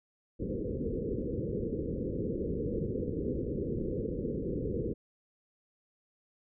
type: low-pass noise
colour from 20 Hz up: white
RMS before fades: -34 dBFS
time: 0.39-4.94 s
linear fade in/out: 20 ms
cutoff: 510 Hz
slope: 96 dB/octave
effects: none